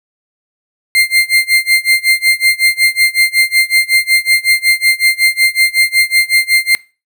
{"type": "tone with tremolo", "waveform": "35% pulse", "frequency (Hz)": 2098, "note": "C7", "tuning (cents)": 4, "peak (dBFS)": -4, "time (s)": [0.95, 6.75], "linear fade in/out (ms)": 0, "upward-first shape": "sine", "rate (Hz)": 5.4, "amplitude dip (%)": 95, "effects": ["noise-tail reverb RT60 0.3 s tail -21 dB re dry"]}